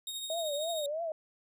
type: tone with tremolo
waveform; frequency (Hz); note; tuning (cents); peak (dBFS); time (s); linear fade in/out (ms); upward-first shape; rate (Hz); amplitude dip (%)
sawtooth; 3729; A#7; 0; -32; 0.07-0.86; 2; triangle; 13; 45
type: tone with vibrato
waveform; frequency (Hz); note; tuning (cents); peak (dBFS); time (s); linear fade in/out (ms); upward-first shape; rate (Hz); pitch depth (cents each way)
sine; 622.3; D#5; 0; -32; 0.3-1.12; 2; triangle; 3.1; 180
effects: none